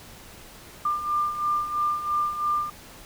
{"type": "beating tone pair", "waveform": "sine", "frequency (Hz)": [1193, 1196], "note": ["D6", "D6"], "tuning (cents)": [27, 31], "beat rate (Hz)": 3, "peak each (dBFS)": [-30, -24], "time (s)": [0.85, 2.7], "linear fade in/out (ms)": 5, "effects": ["pink hiss -46 dBFS RMS until 3.05 s"]}